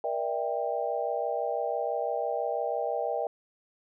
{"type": "chord", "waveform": "sine", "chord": "E half-diminished seventh", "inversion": "second", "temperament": "just", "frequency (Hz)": [474.7, 593.3, 659.3, 791.1], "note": ["Bb4", "D5", "E5", "G5"], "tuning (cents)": [31, 18, 0, 16], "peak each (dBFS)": -33, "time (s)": [0.04, 3.27], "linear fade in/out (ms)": 2, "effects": []}